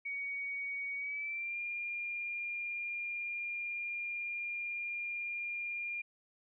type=tone with pitch glide; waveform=sine; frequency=2245 to 2406 Hz; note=C#7 to D7; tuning=+21 to +41 cents; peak=-36 dBFS; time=0.05-6.02 s; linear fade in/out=10 ms; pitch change=+120 cents; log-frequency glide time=0.96-1.6 s; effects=none